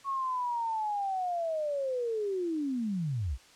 sine linear sweep, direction down, 1108.7 to 53.3 Hz, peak -29 dBFS, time 0.04-3.38 s, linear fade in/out 50 ms, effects white hiss -57 dBFS RMS until 3.55 s + low-pass 7000 Hz 12 dB/octave

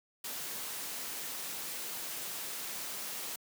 white noise, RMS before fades -40 dBFS, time 0.24-3.36 s, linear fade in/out 5 ms, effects high-pass 150 Hz 12 dB/octave

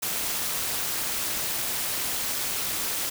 white noise with amplitude modulation, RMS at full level -26 dBFS, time 0.02-3.1 s, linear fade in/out 10 ms, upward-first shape sine, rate 221 Hz, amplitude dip 60%, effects none

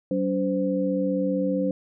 sine tone cluster, 189.7 / 284.9 / 515 Hz, F#3 / C#4 / C5, +43 / +48 / -28 cents, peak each -26 dBFS, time 0.11-1.71 s, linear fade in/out 2 ms, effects none

